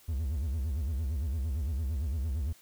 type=tone with vibrato; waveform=triangle; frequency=72.6 Hz; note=D2; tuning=19 cents flat; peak=-27 dBFS; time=0.08-2.53 s; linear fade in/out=10 ms; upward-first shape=sine; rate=8.8 Hz; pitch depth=250 cents each way; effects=white hiss -59 dBFS RMS until 2.61 s